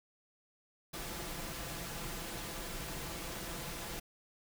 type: noise with comb filter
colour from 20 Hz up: pink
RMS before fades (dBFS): -42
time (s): 0.93-4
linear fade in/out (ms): 10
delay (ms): 5.9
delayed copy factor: +0.5
effects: none